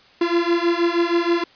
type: beating tone pair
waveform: 45% pulse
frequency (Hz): 339.3 / 345.6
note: F4 / F4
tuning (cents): -50 / -18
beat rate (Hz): 6.3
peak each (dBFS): -20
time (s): 0.21-1.44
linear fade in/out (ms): 5
effects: white hiss -51 dBFS RMS until 1.55 s + resampled to 11025 Hz